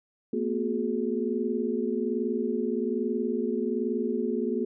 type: tone cluster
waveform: sine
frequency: 226.3 / 247.5 / 366.1 / 424.3 Hz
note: A3 / B3 / F#4 / G#4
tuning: +49 / +4 / -18 / +37 cents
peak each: -31 dBFS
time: 0.33-4.65 s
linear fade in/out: 5 ms
effects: none